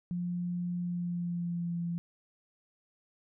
sine tone with pitch glide, 176.1 to 171.09 Hz, F3 to F3, +15 to -35 cents, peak -31 dBFS, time 0.11-1.98 s, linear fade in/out 0 ms, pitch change -50 cents, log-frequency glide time 0.8-1.78 s, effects none

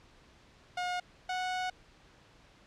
sawtooth tone pair in turn, 719 / 736.2 Hz, F#5 / F#5, -50 / -9 cents, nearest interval unison, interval 41 cents, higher second, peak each -28 dBFS, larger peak neither, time 0.77-1 / 1.29-1.7 s, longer second, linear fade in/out 5 ms, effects pink hiss -60 dBFS RMS until 2.66 s + low-pass 5000 Hz 12 dB/octave

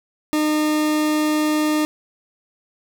40% pulse tone, 305 Hz, D#4, 34 cents flat, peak -16 dBFS, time 0.33-1.85 s, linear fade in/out 0 ms, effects none

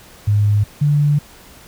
sine tone pair in turn, 103.6 / 146.51 Hz, G#2 / D3, -4 / -4 cents, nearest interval tritone, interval 600 cents, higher second, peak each -11 dBFS, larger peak neither, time 0.27-0.64 / 0.81-1.19 s, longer second, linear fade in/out 10 ms, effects pink hiss -43 dBFS RMS until 1.67 s

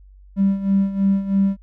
triangle tone with tremolo, 196 Hz, G3, in tune, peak -9 dBFS, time 0.36-1.57 s, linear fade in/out 50 ms, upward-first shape sine, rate 3.1 Hz, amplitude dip 80%, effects tanh soft clip ceiling -10 dBFS + added 48 Hz sine -43 dBFS peak until 1.62 s

